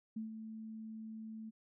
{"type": "tone with ADSR envelope", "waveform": "sine", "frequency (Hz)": 220.3, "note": "A3", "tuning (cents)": 2, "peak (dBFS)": -37, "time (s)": [0.16, 1.51], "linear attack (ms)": 8, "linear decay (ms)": 130, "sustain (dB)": -7, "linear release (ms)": 24, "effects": []}